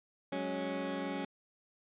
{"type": "chord", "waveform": "20% pulse", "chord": "F# suspended second", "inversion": "none", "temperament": "equal", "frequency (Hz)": [185, 207.7, 277.2], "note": ["F#3", "G#3", "C#4"], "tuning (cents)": [0, 0, 0], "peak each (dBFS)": [-36, -38, -32], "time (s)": [0.32, 1.25], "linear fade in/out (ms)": 5, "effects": ["resampled to 8000 Hz"]}